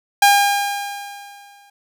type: tone with exponential decay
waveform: sawtooth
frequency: 807 Hz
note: G#5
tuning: 50 cents flat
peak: -4 dBFS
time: 0.22-1.7 s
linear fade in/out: 5 ms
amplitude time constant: 320 ms
effects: none